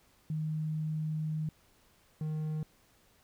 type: tone pair in turn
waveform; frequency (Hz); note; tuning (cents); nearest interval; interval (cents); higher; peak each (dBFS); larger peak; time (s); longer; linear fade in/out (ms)
sine / triangle; 155.56 / 154.9; D#3 / D#3; 0 / -7; unison; 7; first; -31 / -30; second; 0.3-1.49 / 2.21-2.63; first; 2
effects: pink hiss -66 dBFS RMS until 3.23 s